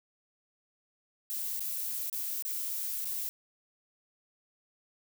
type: noise with dropouts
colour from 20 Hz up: violet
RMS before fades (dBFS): -35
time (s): 1.3-3.29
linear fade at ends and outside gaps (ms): 0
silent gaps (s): 1.595-1.605 / 2.098-2.128 / 2.424-2.45 / 3.046-3.054
effects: none